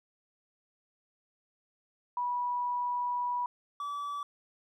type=tone pair in turn; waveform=sine / triangle; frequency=977 / 1151.2 Hz; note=B5 / D6; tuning=-19 / -35 cents; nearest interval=minor third; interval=284 cents; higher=second; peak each=-29 / -32 dBFS; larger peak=first; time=2.17-3.46 / 3.8-4.23 s; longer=first; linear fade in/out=2 ms; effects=none